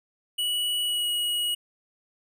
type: tone with pitch glide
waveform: square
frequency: 2937 to 2905 Hz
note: F#7 to F#7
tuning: -13 to -32 cents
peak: -25 dBFS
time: 0.38-1.55 s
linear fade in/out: 10 ms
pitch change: -19 cents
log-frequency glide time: 0.83-1.07 s
effects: none

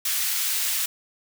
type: high-pass noise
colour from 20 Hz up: white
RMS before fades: -25 dBFS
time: 0.05-0.86 s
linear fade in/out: 5 ms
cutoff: 1700 Hz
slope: 12 dB/octave
effects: none

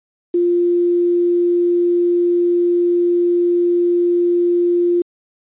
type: tone with quantisation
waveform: sine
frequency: 349.2 Hz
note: F4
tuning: in tune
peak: -12 dBFS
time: 0.34-5.02 s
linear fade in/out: 5 ms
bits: 7
effects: resampled to 8000 Hz

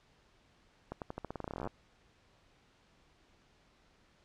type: accelerating click train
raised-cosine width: 1 ms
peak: -25 dBFS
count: 21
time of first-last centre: 0.92-1.673 s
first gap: 98 ms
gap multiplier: 0.88
effects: pink hiss -67 dBFS RMS until 4.24 s + low-pass 5000 Hz 12 dB/octave

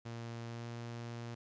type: tone with pitch glide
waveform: sawtooth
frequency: 116.5 to 117.79 Hz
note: A#2 to A#2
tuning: -1 to +18 cents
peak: -38 dBFS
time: 0.05-1.35 s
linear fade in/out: 10 ms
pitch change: +19 cents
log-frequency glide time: 0.47-0.65 s
effects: resampled to 16000 Hz + 12-bit

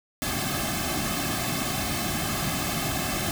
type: noise with comb filter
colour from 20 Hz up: pink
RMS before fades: -28 dBFS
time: 0.22-3.31 s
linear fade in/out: 0 ms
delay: 2.1 ms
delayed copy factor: -0.9
effects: none

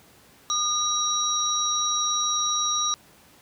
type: tone cluster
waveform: sine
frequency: 1218 / 3899 / 5730 Hz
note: D#6 / B7 / F8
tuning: -37 / -23 / +44 cents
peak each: -27 / -26 / -26 dBFS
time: 0.5-2.94 s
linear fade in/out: 0 ms
effects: pink hiss -54 dBFS RMS until 3.41 s + high-pass 80 Hz 12 dB/octave

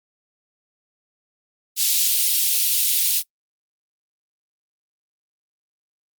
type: high-pass noise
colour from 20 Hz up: white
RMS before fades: -19 dBFS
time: 1.76-3.23 s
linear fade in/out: 50 ms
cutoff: 3000 Hz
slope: 24 dB/octave
effects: noise-tail reverb RT60 0.1 s tail -21 dB re dry + Opus 48 kbps

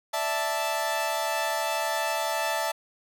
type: chord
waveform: sawtooth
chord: D suspended second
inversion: none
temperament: equal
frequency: 587.3 / 659.3 / 880 Hz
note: D5 / E5 / A5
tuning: 0 / 0 / 0 cents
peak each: -30 / -26 / -25 dBFS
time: 0.13-2.72 s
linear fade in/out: 10 ms
effects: none

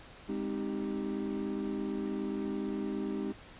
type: chord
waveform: triangle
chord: Ab major seventh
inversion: none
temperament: equal with one note detuned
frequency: 204.3 / 261.6 / 311.1 / 392 Hz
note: Ab3 / C4 / Eb4 / G4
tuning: -28 / 0 / 0 / 0 cents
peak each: -35 / -37 / -36 / -37 dBFS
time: 0.28-3.33 s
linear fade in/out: 20 ms
effects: pink hiss -52 dBFS RMS until 3.59 s + resampled to 8000 Hz

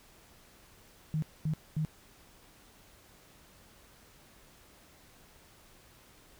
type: tone bursts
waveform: sine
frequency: 155.56 Hz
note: D#3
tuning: in tune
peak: -28 dBFS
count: 3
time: 1.14-1.849 s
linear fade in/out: 0 ms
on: 83 ms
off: 230 ms
effects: pink hiss -59 dBFS RMS until 6.39 s

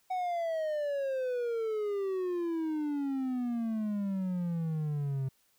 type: exponential sweep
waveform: triangle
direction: down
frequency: 750 to 131.3 Hz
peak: -28 dBFS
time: 0.1-5.29 s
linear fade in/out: 10 ms
effects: white hiss -70 dBFS RMS until 5.58 s

